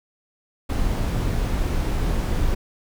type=noise; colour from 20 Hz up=brown; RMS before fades=-22 dBFS; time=0.69-2.55 s; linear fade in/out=10 ms; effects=none